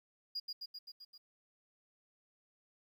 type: tone with echo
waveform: triangle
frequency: 4856 Hz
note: D#8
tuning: 43 cents flat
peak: -34 dBFS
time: 0.35-0.4 s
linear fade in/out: 10 ms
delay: 130 ms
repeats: 6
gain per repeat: -3 dB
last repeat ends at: 1.18 s
effects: tanh soft clip ceiling -33 dBFS + 12-bit